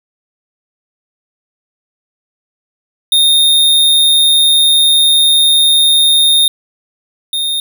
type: tone pair in turn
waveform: square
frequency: 3675 / 3675 Hz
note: A#7 / A#7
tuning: -25 / -25 cents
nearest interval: unison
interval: 0 cents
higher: neither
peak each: -7 / -14 dBFS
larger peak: first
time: 3.12-6.48 / 7.33-7.6 s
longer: first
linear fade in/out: 2 ms
effects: none